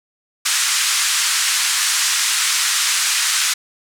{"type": "band-pass noise", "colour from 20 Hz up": "white", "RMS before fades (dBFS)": -18, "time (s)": [0.45, 3.54], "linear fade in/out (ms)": 10, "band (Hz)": [1200, 9000], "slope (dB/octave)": 24, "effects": []}